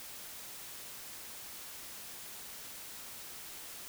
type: silence
effects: white hiss -47 dBFS RMS until 3.88 s